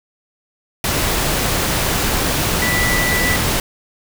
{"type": "tone in noise", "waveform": "sine", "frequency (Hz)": 1973, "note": "B6", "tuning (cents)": -2, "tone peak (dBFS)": -18, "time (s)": [2.62, 3.36], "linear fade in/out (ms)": 2, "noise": "pink", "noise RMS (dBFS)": -18, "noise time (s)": [0.84, 3.6], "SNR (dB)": -3, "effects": []}